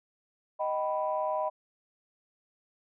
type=chord; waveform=sine; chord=Eb augmented; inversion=none; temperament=equal with one note detuned; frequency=622.3 / 771.9 / 987.8 Hz; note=Eb5 / G5 / B5; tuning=0 / -27 / 0 cents; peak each=-30 / -34 / -32 dBFS; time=0.59-1.5 s; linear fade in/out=20 ms; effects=tanh soft clip ceiling -18 dBFS